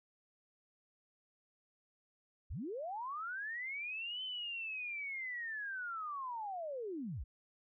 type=linear two-way sweep; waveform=sine; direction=up then down; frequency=38.89 to 3075 to 38.89 Hz; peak=-39 dBFS; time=2.5-7.24 s; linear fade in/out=10 ms; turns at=4.23 s; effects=none